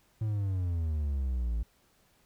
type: exponential sweep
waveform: triangle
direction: down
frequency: 111.1 to 54.5 Hz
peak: -26 dBFS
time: 0.21-1.63 s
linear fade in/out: 5 ms
effects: pink hiss -67 dBFS RMS until 2.25 s